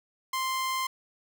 sawtooth tone, 1046.5 Hz, C6, in tune, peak -24 dBFS, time 0.33-0.87 s, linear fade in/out 5 ms, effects none

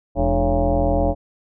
sine tone with frequency modulation, 298.4 Hz, D4, 28 cents sharp, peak -15 dBFS, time 0.15-1.15 s, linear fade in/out 50 ms, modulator 128 Hz, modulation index 3.4, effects none

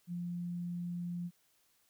sine tone, 174.61 Hz, F3, in tune, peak -36 dBFS, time 0.07-1.31 s, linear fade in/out 50 ms, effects white hiss -72 dBFS RMS until 1.89 s

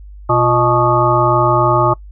harmonic tone with a mistuned harmonic, 123.2 Hz, B2, 4 cents flat, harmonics 1 / 3 / 5 / 7 / 9 / 10, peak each -17 / -17 / -17 / -17 / -17 / -17 dBFS, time 0.29-1.94 s, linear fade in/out 10 ms, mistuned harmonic 3, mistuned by -89 cents, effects noise-tail reverb RT60 0.1 s tail -23 dB re dry + added 50 Hz sine -32 dBFS peak until 2.11 s

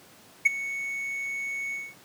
triangle tone with ADSR envelope, 2217 Hz, C#7, in tune, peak -11 dBFS, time 0.45-1.95 s, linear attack 12 ms, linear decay 18 ms, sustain -17 dB, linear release 220 ms, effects pink hiss -53 dBFS RMS until 2.04 s + high-pass 150 Hz 12 dB/octave

